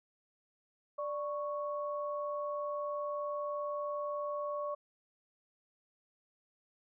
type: tone pair together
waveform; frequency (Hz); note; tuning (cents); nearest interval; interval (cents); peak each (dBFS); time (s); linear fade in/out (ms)
sine; 588.2 / 1108.7; D5 / C#6; +3 / 0; major seventh; 1097; -36 / -39; 0.98-4.75; 10
effects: none